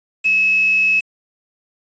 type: tone with quantisation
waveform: sine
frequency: 2583 Hz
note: E7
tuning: 36 cents flat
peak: -12 dBFS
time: 0.24-1.01 s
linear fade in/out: 20 ms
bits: 5
effects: resampled to 16000 Hz